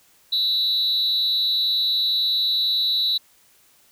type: tone with amplitude modulation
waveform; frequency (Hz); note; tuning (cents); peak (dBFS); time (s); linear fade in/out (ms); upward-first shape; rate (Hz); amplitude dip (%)
sine; 3931; B7; -9; -13; 0.32-3.18; 10; sine; 289; 80
effects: tanh soft clip ceiling -14 dBFS + white hiss -57 dBFS RMS until 3.91 s